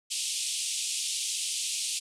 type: band-pass noise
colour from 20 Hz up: white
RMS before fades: -32 dBFS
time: 0.1-2 s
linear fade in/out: 20 ms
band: 2600 to 9700 Hz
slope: 48 dB/octave
effects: none